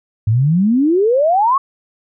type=exponential sweep; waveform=sine; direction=up; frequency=102.5 to 1132 Hz; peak=-10 dBFS; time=0.27-1.58 s; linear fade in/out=5 ms; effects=none